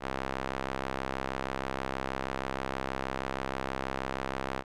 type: tone with band-pass filter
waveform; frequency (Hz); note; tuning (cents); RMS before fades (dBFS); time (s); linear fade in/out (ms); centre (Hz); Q
sawtooth; 66.3; C2; +23; -35; 0-4.64; 50; 1100; 0.66
effects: none